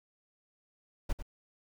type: noise with echo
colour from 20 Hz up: brown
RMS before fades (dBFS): -29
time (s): 1.09-1.13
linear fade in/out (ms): 10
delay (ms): 96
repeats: 1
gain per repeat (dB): -10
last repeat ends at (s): 1.226
effects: none